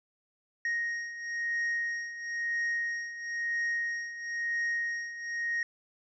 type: beating tone pair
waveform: triangle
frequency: 1870 / 1871 Hz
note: A#6 / A#6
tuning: +5 / +6 cents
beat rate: 1 Hz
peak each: -35 / -30 dBFS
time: 0.65-5.63 s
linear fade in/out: 2 ms
effects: resampled to 16000 Hz